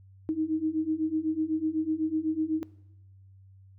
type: beating tone pair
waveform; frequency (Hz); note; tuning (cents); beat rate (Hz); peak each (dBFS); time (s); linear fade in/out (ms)
sine; 310 / 318; D#4 / D#4; -6 / +38; 8; -31 / -28; 0.29-2.63; 0
effects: noise-tail reverb RT60 0.9 s tail -20 dB re dry + added 96 Hz sine -51 dBFS peak until 3.78 s